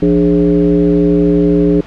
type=tone with frequency modulation; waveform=sine; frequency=293.7 Hz; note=D4; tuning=in tune; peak=-7 dBFS; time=0.02-1.81 s; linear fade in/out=5 ms; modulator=120 Hz; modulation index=1.3; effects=pink hiss -35 dBFS RMS until 1.86 s + low-pass 3000 Hz 12 dB/octave